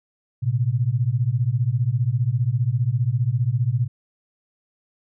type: beating tone pair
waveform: sine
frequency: 114 / 129 Hz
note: A#2 / C3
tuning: -38 / -24 cents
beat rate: 15 Hz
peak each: -21 dBFS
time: 0.42-3.88 s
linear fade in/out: 20 ms
effects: none